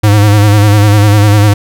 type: tone with vibrato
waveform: square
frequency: 104 Hz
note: G#2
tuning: 3 cents sharp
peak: -4 dBFS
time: 0.03-1.54 s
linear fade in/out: 10 ms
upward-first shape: sine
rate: 10 Hz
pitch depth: 55 cents each way
effects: none